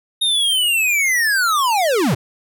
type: linear sweep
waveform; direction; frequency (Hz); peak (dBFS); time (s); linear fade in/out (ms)
square; down; 3729 to 98.2; -15; 0.21-2.15; 10
effects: none